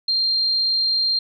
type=tone; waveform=sine; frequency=4186 Hz; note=C8; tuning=in tune; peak=-17 dBFS; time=0.08-1.19 s; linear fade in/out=5 ms; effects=none